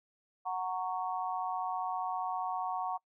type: chord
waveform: sine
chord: F# major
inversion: none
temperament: just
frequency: 740 / 925 / 1110 Hz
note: F#5 / A#5 / C#6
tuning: 0 / -14 / +2 cents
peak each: -35 / -38 / -38 dBFS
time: 0.45-2.98 s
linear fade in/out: 20 ms
effects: noise-tail reverb RT60 0.1 s tail -25 dB re dry